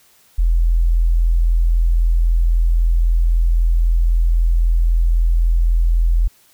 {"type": "tone", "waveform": "sine", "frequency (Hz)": 41.9, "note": "E1", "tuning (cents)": 29, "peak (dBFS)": -11, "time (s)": [0.38, 6.28], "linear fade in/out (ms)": 10, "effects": ["white hiss -53 dBFS RMS until 6.53 s"]}